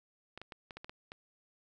clicks, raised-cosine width 0.3 ms, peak -29 dBFS, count 8, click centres 0.376 / 0.416 / 0.522 / 0.708 / 0.77 / 0.845 / 0.895 / 1.119 s, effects none

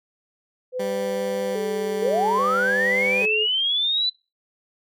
sine tone with vibrato, 466.2 Hz, A#4, in tune, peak -24 dBFS, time 0.72-3.47 s, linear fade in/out 50 ms, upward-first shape square, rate 0.6 Hz, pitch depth 140 cents each way
15% pulse tone, 196 Hz, G3, in tune, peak -22 dBFS, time 0.79-3.26 s, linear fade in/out 10 ms
sine linear sweep, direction up, 428 to 4026 Hz, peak -19 dBFS, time 2.02-4.1 s, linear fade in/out 10 ms
effects noise-tail reverb RT60 0.3 s tail -25 dB re dry

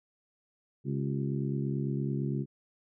harmonic tone with a mistuned harmonic, 68.9 Hz, C#2, 10 cents flat, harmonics 2 / 3 / 4 / 5 / 6, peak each -31 / -35 / -39 / -39 / -43 dBFS, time 0.84-2.46 s, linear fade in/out 50 ms, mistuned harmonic 6, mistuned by -100 cents, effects none

